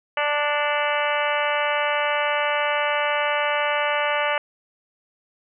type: harmonic tone with a mistuned harmonic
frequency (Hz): 294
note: D4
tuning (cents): +2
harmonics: 2 / 3 / 4 / 5 / 6 / 7 / 8 / 9 / 10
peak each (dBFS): -25 / -27 / -28 / -29 / -30 / -30 / -31 / -32 / -32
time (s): 0.17-4.38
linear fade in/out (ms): 2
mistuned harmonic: 8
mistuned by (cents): -37
effects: none